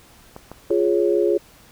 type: clicks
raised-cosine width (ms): 1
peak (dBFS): -21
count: 3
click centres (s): 0.364 / 0.516 / 0.706
type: chord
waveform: sine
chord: Db major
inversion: first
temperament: equal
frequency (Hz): 349.2 / 415.3 / 554.4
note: F4 / Ab4 / Db5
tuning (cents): 0 / 0 / 0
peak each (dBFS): -19 / -19 / -23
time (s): 0.7-1.38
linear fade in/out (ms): 10
effects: pink hiss -50 dBFS RMS until 1.71 s